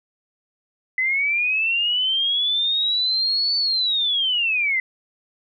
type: linear two-way sweep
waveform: sine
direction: up then down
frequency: 2012 to 4522 to 2012 Hz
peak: -18 dBFS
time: 0.98-4.8 s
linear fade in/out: 2 ms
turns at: 3.57 s
effects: none